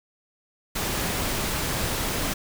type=noise; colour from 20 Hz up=pink; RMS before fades=-27 dBFS; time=0.75-2.34 s; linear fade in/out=10 ms; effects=none